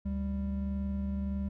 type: tone pair together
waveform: triangle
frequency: 73.01 / 197.4 Hz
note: D2 / G3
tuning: -10 / +12 cents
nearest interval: octave + perfect fourth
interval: 1722 cents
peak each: -32 / -31 dBFS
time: 0.05-1.49 s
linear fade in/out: 10 ms
effects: none